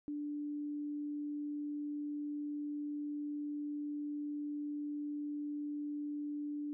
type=tone; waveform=sine; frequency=293.7 Hz; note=D4; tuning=in tune; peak=-37 dBFS; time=0.08-6.73 s; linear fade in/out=0 ms; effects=none

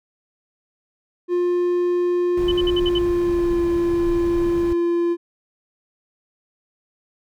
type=tone with pitch glide; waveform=triangle; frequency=353.6 to 343.7 Hz; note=F4 to F4; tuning=+22 to -28 cents; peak=-15 dBFS; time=1.28-5.17 s; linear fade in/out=50 ms; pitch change=-50 cents; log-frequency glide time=2.69-3.7 s
type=noise; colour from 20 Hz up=brown; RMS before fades=-30 dBFS; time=2.37-4.73 s; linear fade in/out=2 ms
type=tone bursts; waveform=sine; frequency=3028 Hz; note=F#7; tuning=39 cents sharp; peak=-22 dBFS; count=6; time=2.48-2.986 s; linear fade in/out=5 ms; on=36 ms; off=58 ms
effects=none

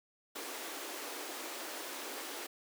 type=high-pass noise; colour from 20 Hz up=pink; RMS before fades=-43 dBFS; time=0.35-2.47 s; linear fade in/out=10 ms; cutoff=280 Hz; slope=48 dB/octave; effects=none

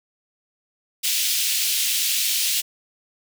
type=high-pass noise; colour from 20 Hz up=pink; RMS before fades=-22 dBFS; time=1.03-2.62 s; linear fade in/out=20 ms; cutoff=2800 Hz; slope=24 dB/octave; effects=none

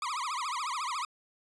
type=tone with vibrato; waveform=40% pulse; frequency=1108.7 Hz; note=C#6; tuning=in tune; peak=-31 dBFS; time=0.02-1.05 s; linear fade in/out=2 ms; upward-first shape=triangle; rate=14 Hz; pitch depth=290 cents each way; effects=resampled to 22050 Hz

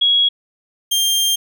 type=tone pair in turn; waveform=sine / sawtooth; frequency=3322 / 3190 Hz; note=G#7 / G7; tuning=0 / +30 cents; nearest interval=minor second; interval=70 cents; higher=first; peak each=-11 dBFS; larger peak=neither; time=0.01-0.29 / 0.91-1.36 s; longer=second; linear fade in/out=10 ms; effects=none

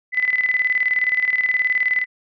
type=tone with tremolo; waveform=sine; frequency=2007 Hz; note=B6; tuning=27 cents sharp; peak=-14 dBFS; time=0.12-2.06 s; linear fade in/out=50 ms; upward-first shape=square; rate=19 Hz; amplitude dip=65%; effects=resampled to 11025 Hz

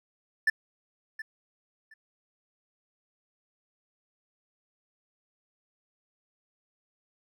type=tone with echo; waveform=triangle; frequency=1760 Hz; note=A6; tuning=in tune; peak=-18 dBFS; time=0.47-0.5 s; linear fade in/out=5 ms; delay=720 ms; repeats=2; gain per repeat=-15 dB; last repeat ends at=1.94 s; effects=none

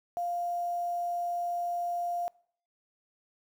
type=tone with quantisation; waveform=sine; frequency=698.5 Hz; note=F5; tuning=in tune; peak=-29 dBFS; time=0.17-2.28 s; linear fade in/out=0 ms; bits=9; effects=noise-tail reverb RT60 0.6 s tail -25 dB re dry

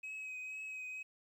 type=tone with vibrato; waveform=sine; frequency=2540 Hz; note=D#7; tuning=35 cents sharp; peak=-39 dBFS; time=0.03-1.03 s; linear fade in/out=10 ms; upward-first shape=triangle; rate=2.1 Hz; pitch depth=25 cents each way; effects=tanh soft clip ceiling -41 dBFS + 12-bit

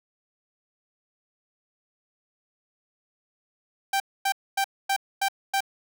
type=tone bursts; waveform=sawtooth; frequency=784 Hz; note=G5; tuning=in tune; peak=-18 dBFS; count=6; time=3.93-5.606 s; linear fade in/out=5 ms; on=71 ms; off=250 ms; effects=none

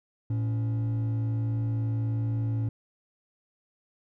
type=tone pair together; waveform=triangle; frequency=112.67 / 281.7 Hz; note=A2 / C#4; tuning=+42 / +28 cents; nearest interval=octave + major third; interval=1586 cents; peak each=-22 / -33 dBFS; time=0.3-2.69 s; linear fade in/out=5 ms; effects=tanh soft clip ceiling -22 dBFS

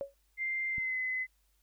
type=tone with exponential decay; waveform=sine; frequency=556 Hz; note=C#5; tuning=5 cents sharp; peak=-30 dBFS; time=0.01-0.14 s; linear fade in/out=0 ms; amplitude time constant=28 ms
type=tone with pitch glide; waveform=sine; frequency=2093 to 2031 Hz; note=C7 to B6; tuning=0 to +48 cents; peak=-31 dBFS; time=0.37-1.27 s; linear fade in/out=50 ms; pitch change=-52 cents; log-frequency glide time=0.69-0.98 s
type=click; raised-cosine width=5 ms; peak=-33 dBFS; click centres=0.782 s
effects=added 50 Hz sine -70 dBFS peak until 1.62 s + white hiss -75 dBFS RMS until 1.62 s

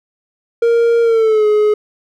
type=tone with pitch glide; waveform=triangle; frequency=466.2 to 422.6 Hz; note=A#4 to G#4; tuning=0 to +30 cents; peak=-7 dBFS; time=0.62-1.74 s; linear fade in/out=5 ms; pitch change=-170 cents; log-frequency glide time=1.02-1.46 s; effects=none

